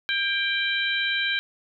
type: harmonic tone with a mistuned harmonic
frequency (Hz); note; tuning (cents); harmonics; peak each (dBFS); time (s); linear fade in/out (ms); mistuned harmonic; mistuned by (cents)
784; G5; 0; 2 / 3 / 4 / 5; -26 / -28 / -29 / -30; 0.09-1.39; 0; 2; +34
effects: none